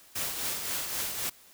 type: noise with tremolo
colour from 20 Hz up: white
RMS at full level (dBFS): -31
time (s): 0.15-1.3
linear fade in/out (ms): 10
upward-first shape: triangle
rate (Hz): 3.8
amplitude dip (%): 50
effects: white hiss -56 dBFS RMS until 1.53 s